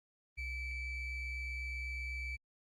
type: ring-modulated tone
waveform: triangle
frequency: 1126 Hz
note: C#6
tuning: 27 cents sharp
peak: -33 dBFS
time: 0.37-2.37 s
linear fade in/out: 20 ms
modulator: 1190 Hz
effects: Opus 32 kbps